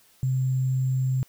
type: tone with sample-and-hold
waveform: sine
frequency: 130.6 Hz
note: C3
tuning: 3 cents flat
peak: -21 dBFS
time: 0.23-1.23 s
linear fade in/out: 0 ms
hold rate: 7350 Hz
effects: white hiss -59 dBFS RMS until 1.28 s